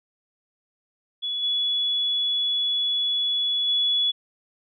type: tone with level steps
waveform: sine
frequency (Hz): 3400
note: G#7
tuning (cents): +40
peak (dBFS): -25 / -21 / -19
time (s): 1.22-4.12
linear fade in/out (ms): 20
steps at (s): 1.42 / 3.67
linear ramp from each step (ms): 20
effects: none